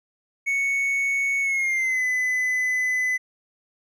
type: tone with pitch glide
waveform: triangle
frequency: 2217 to 2010 Hz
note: C#7 to B6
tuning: 0 to +30 cents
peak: -19 dBFS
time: 0.46-3.18 s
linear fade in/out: 20 ms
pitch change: -170 cents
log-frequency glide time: 1.41-2.04 s
effects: none